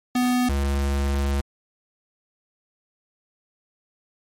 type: tone pair in turn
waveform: square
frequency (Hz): 248.4 / 69.7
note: B3 / C#2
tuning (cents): +10 / +10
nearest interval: octave + minor seventh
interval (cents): 2200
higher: first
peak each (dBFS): -19 / -21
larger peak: first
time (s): 0.15-0.49 / 0.49-1.41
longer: second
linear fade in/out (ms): 5
effects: MP3 64 kbps